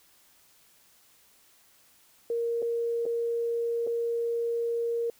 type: tone with dropouts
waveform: sine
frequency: 467.1 Hz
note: A#4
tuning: 3 cents sharp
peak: -26 dBFS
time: 2.3-5.1 s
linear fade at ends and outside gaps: 2 ms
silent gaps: 2.62-2.625 / 3.055-3.062 / 3.867-3.872 s
effects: white hiss -61 dBFS RMS until 5.19 s